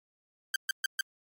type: tone bursts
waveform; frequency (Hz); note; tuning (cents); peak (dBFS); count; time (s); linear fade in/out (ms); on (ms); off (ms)
sawtooth; 1568; G6; 0; -23; 4; 0.54-1.01; 2; 20; 130
effects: MP3 96 kbps